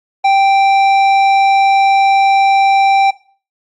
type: tone with tanh clipping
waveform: sine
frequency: 784 Hz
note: G5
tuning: in tune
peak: -9 dBFS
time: 0.24-3.11 s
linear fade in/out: 10 ms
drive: 11 dB
effects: noise-tail reverb RT60 0.4 s tail -18 dB re dry + Opus 48 kbps